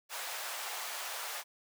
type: high-pass noise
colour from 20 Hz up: pink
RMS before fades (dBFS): -40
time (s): 0.09-1.44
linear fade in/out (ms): 50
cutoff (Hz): 660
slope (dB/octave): 24
effects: none